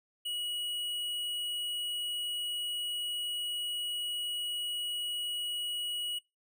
sine tone with tanh clipping, 2913 Hz, F#7, 28 cents flat, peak -35 dBFS, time 0.25-6.19 s, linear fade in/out 10 ms, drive 15 dB, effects noise-tail reverb RT60 0.2 s tail -22 dB re dry

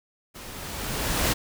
pink noise with level ramp, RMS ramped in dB -42 to -22 dBFS, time 0.34-1.34 s, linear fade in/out 20 ms, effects none

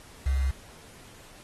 sine tone with quantisation, 67.2 Hz, C2, 47 cents sharp, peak -22 dBFS, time 0.26-0.51 s, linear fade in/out 5 ms, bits 7, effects pink hiss -51 dBFS RMS until 1.43 s + AAC 32 kbps

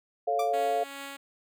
sine chord, A augmented, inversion none, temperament equal, 440 / 554.4 / 698.5 Hz, A4 / C#5 / E#5, 0 / 0 / 0 cents, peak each -31 / -32 / -26 dBFS, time 0.27-0.84 s, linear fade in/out 10 ms
sawtooth tone with exponential decay, 1174.7 Hz, D6, in tune, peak -28 dBFS, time 0.39-0.59 s, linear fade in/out 5 ms, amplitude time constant 42 ms
5% pulse tone with tremolo, 277.7 Hz, C#4, 3 cents sharp, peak -26 dBFS, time 0.53-1.17 s, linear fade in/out 10 ms, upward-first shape triangle, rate 2.5 Hz, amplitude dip 45%
effects none

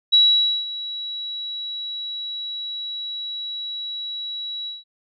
sine tone with ADSR envelope, 3900 Hz, B7, 23 cents flat, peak -10 dBFS, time 0.12-4.84 s, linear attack 18 ms, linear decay 510 ms, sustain -17 dB, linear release 170 ms, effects none

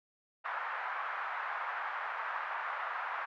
white band-pass noise, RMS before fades -38 dBFS, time 0.44-3.26 s, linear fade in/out 20 ms, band 810 to 1600 Hz, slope 24 dB/octave, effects none

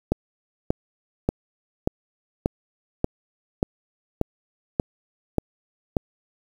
click train, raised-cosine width 2 ms, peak -6 dBFS, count 11, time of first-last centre 0.12-5.968 s, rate 1.71 Hz, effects 7-bit

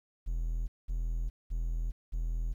triangle tone bursts, 41.2 Hz, E1, in tune, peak -28 dBFS, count 4, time 0.26-2.54 s, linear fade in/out 20 ms, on 420 ms, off 200 ms, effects 11-bit

